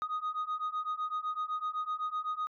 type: beating tone pair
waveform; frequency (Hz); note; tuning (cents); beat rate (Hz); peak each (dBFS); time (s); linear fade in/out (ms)
sine; 1241 / 1248.9; D#6 / D#6; -5 / +6; 7.9; -34 / -33; 0.02-2.47; 0
effects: tanh soft clip ceiling -29 dBFS